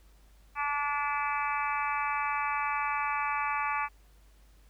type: harmonic tone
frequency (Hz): 289.3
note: D4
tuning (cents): -26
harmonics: 3 / 4 / 5 / 6 / 7 / 8 / 9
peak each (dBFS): -33 / -32 / -39 / -40 / -41 / -37 / -40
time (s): 0.55-3.89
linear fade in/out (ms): 50
effects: added 50 Hz sine -56 dBFS peak until 4.69 s + pink hiss -66 dBFS RMS until 4.69 s